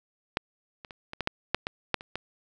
clicks, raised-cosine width 0.3 ms, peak -9 / -26 / -26 / -21 / -14 / -9 / -7 / -14 / -7 / -25 / -16 dBFS, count 11, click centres 0.371 / 0.848 / 0.908 / 1.134 / 1.207 / 1.274 / 1.546 / 1.669 / 1.943 / 2.009 / 2.156 s, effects none

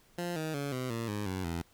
15% pulse tone with pitch steps, 174.61 / 157.37 / 141.83 / 127.82 / 115.2 / 103.82 / 93.57 / 84.33 Hz, F3 / D#3 / C#3 / C3 / A#2 / G#2 / F#2 / E2, 0 / +20 / +40 / -40 / -20 / 0 / +20 / +40 cents, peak -27 dBFS, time 0.18-1.62 s, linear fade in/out 5 ms, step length 180 ms, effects pink hiss -64 dBFS RMS until 1.73 s

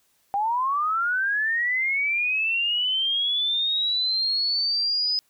sine linear sweep, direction up, 784 to 5040 Hz, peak -21 dBFS, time 0.34-5.19 s, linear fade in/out 0 ms, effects white hiss -66 dBFS RMS until 5.29 s

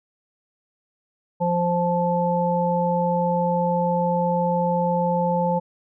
harmonic tone, 174.61 Hz, F3, in tune, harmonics 1 / 3 / 5, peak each -23 / -23 / -23 dBFS, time 1.4-5.6 s, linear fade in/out 20 ms, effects none

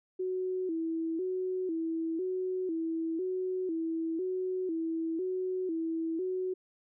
sine tone with vibrato, 347.7 Hz, F4, 8 cents flat, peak -30 dBFS, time 0.19-6.54 s, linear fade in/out 10 ms, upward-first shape square, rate 1 Hz, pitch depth 110 cents each way, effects none

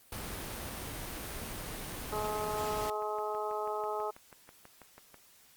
pink noise, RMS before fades -40 dBFS, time 0.12-2.9 s, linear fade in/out 2 ms
harmonic tone, 211.9 Hz, G#3, 35 cents sharp, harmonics 2 / 3 / 4 / 5 / 6, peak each -37 / -40 / -37 / -43 / -40 dBFS, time 2.12-4.11 s, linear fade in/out 10 ms
click train, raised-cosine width 0.5 ms, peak -35 dBFS, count 18, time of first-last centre 2.37-5.143 s, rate 6.13 Hz
effects white hiss -61 dBFS RMS until 5.56 s + Opus 32 kbps

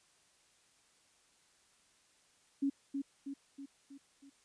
sine tone with echo, 277.1 Hz, C#4, 1 cent flat, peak -29 dBFS, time 2.62-2.7 s, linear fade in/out 10 ms, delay 320 ms, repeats 5, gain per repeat -5 dB, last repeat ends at 4.3 s, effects white hiss -69 dBFS RMS until 4.44 s + resampled to 22050 Hz

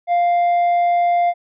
sine tone with tanh clipping, 698.5 Hz, F5, in tune, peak -14 dBFS, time 0.07-1.34 s, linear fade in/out 50 ms, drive 4 dB, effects none

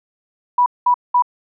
sine tone bursts, 981 Hz, B5, 12 cents flat, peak -10 dBFS, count 3, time 0.58-1.223 s, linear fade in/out 5 ms, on 81 ms, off 200 ms, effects none

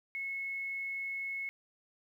sine tone, 2188 Hz, C#7, 23 cents flat, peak -35 dBFS, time 0.15-1.49 s, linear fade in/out 0 ms, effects 11-bit

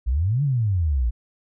sine exponential two-way sweep, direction up then down, 55 to 149.1 to 55 Hz, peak -18 dBFS, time 0.06-1.11 s, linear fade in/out 20 ms, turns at 0.43 s, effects none

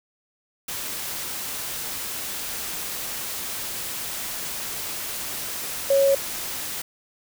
sine tone in noise, 551 Hz, C#5, 11 cents flat, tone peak -15 dBFS, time 5.9-6.15 s, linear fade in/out 5 ms, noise white, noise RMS -31 dBFS, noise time 0.68-6.82 s, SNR +13 dB, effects none

